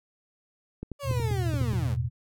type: clicks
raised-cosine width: 3 ms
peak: -22 dBFS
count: 8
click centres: 0.83 / 0.917 / 1.112 / 1.198 / 1.31 / 1.539 / 1.615 / 1.733 s
type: linear sweep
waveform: 30% pulse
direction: down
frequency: 581 to 77.78 Hz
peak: -30 dBFS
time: 0.99-1.97 s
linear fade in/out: 50 ms
type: chord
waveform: sine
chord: E suspended fourth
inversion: none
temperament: equal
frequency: 82.41 / 110 / 123.47 Hz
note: E2 / A2 / B2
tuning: 0 / 0 / 0 cents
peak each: -31 / -32 / -27 dBFS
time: 1.03-2.1 s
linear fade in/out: 50 ms
effects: none